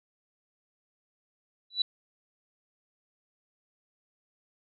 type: tone with exponential growth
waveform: sine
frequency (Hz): 3951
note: B7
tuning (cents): 0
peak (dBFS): -19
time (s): 1.7-1.82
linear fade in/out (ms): 5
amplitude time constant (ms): 24
effects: none